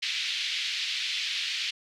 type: band-pass noise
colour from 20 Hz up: white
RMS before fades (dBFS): -31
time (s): 0.02-1.71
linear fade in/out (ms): 10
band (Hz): 2300 to 4100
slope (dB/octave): 24
effects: none